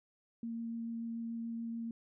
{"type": "tone with vibrato", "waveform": "sine", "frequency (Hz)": 230.3, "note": "A#3", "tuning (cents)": -21, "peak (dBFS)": -37, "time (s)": [0.43, 1.91], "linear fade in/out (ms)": 2, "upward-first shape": "triangle", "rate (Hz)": 6.9, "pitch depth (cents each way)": 9, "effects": []}